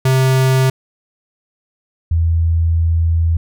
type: tone pair in turn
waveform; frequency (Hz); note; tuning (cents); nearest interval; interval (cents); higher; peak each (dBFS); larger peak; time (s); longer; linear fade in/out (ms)
square / sine; 131.3 / 82.71; C3 / E2; +6 / +6; minor sixth; 800; first; -11; neither; 0.05-0.7 / 2.11-3.37; second; 5
effects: none